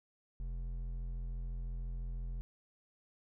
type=tone with hard clipping; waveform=triangle; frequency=42.96 Hz; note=F1; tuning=28 cents flat; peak=-39 dBFS; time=0.4-2.41 s; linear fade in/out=0 ms; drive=11 dB; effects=none